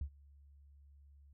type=tone with ADSR envelope; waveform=sine; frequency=70.6 Hz; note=C#2; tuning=32 cents sharp; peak=-34 dBFS; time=0.01-1.33 s; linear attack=3 ms; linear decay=77 ms; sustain=-24 dB; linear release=3 ms; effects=none